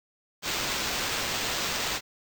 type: noise with sample-and-hold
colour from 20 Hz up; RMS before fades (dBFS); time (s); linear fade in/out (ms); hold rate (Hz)
white; -30; 0.42-2.01; 50; 11025
effects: none